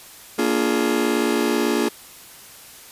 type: chord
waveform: 40% pulse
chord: Bb dominant seventh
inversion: none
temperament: just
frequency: 233.1 / 291.4 / 349.6 / 419.5 Hz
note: Bb3 / D4 / F4 / Ab4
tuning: 0 / -13 / +2 / +17 cents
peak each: -23 dBFS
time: 0.38-1.89 s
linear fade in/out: 10 ms
effects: white hiss -43 dBFS RMS until 2.91 s + resampled to 32000 Hz